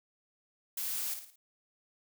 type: noise with echo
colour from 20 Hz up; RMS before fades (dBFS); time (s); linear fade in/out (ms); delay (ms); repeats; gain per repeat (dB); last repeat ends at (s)
blue; -36; 0.77-1.14; 5; 55; 4; -7; 1.36
effects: none